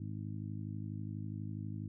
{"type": "harmonic tone", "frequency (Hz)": 52.2, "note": "G#1", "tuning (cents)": 10, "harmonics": [2, 3, 4, 5, 6], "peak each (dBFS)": [-41, -45, -47, -49, -51], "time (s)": [0, 1.88], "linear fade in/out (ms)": 5, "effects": []}